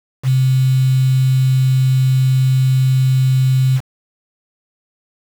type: tone with quantisation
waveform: sine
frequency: 130.81 Hz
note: C3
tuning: in tune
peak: -10 dBFS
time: 0.23-3.81 s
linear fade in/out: 50 ms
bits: 5
effects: none